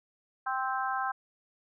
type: harmonic tone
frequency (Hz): 261.6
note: C4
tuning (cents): 0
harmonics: 3 / 4 / 5 / 6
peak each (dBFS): -33 / -34 / -35 / -36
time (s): 0.46-1.12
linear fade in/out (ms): 10
effects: none